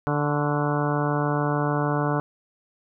harmonic tone with a mistuned harmonic, 146.83 Hz, D3, in tune, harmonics 1 / 2 / 3 / 4 / 5 / 6 / 7 / 8 / 9 / 10, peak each -25 / -28 / -30 / -31 / -32 / -33 / -33 / -34 / -35 / -35 dBFS, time 0.07-2.2 s, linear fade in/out 0 ms, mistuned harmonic 8, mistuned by -61 cents, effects none

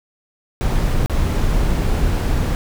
brown noise with dropouts, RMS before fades -17 dBFS, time 0.61-2.55 s, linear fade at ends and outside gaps 0 ms, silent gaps 1.06-1.097 s, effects none

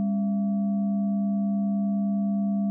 sine tone with frequency modulation, 201.7 Hz, G3, 50 cents sharp, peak -22 dBFS, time 0-2.7 s, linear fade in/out 0 ms, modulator 473 Hz, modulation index 0.34, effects none

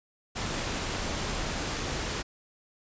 pink noise, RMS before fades -32 dBFS, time 0.35-2.23 s, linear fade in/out 20 ms, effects resampled to 16000 Hz

